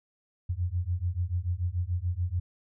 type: beating tone pair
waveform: sine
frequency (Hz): 85.4 / 92.3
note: F2 / F#2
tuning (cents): -38 / -4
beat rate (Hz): 6.9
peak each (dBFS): -30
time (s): 0.49-2.4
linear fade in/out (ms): 10
effects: none